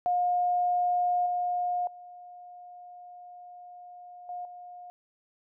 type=tone with level steps; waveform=sine; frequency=714 Hz; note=F5; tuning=38 cents sharp; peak=-23 / -26 / -44 / -34 / -42 dBFS; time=0.06-4.9 s; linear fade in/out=0 ms; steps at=1.26 / 1.87 / 4.29 / 4.45 s; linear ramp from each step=2 ms; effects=none